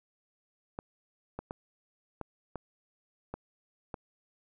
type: clicks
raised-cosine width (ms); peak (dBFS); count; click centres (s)
1; -23; 7; 0.789 / 1.39 / 1.509 / 2.213 / 2.557 / 3.34 / 3.942
effects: none